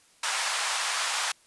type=band-pass noise; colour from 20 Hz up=pink; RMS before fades=-29 dBFS; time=0.23-1.32 s; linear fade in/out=5 ms; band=840 to 10000 Hz; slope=24 dB/octave; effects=white hiss -60 dBFS RMS until 1.46 s + resampled to 24000 Hz